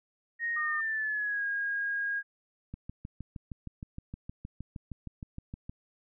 sine tone with pitch glide, 1864.7 to 1632.7 Hz, A#6 to G#6, 0 to -30 cents, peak -29 dBFS, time 0.39-2.23 s, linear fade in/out 50 ms, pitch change -230 cents, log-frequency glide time 0.57-1.45 s
sine tone, 1218 Hz, D#6, 37 cents flat, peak -34 dBFS, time 0.56-0.81 s, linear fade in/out 10 ms
click train, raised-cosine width 5 ms, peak -27 dBFS, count 20, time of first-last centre 2.74-5.695 s, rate 6.43 Hz
effects none

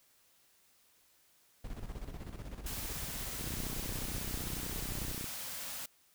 brown noise with tremolo, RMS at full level -41 dBFS, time 1.64-5.13 s, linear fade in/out 5 ms, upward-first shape square, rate 16 Hz, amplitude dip 60%
white band-stop noise, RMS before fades -42 dBFS, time 2.66-5.86 s, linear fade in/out 5 ms, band 310 to 470 Hz, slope 96 dB/octave
click train, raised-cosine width 3 ms, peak -30 dBFS, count 58, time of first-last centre 3.41-5.243 s, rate 31.1 Hz
effects white hiss -68 dBFS RMS until 6.14 s

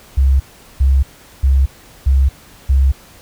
sine tone bursts, 67.2 Hz, C2, 47 cents sharp, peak -8 dBFS, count 5, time 0.17-2.92 s, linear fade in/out 10 ms, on 230 ms, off 400 ms, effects pink hiss -43 dBFS RMS until 3.21 s

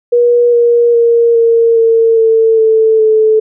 sine tone with pitch steps, 480.4 / 473.8 / 467.3 / 460.8 / 454.5 / 448.2 / 442.1 / 436 Hz, B4 / A#4 / A#4 / A#4 / A#4 / A4 / A4 / A4, -48 / +28 / +4 / -20 / -44 / +32 / +8 / -16 cents, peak -5 dBFS, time 0.12-3.4 s, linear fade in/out 10 ms, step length 410 ms, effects none

